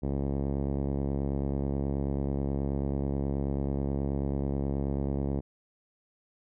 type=tone with low-pass filter; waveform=5% pulse; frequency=69.3 Hz; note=C#2; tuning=in tune; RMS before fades=-30 dBFS; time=0.02-5.41 s; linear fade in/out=20 ms; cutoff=320 Hz; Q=0.53; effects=none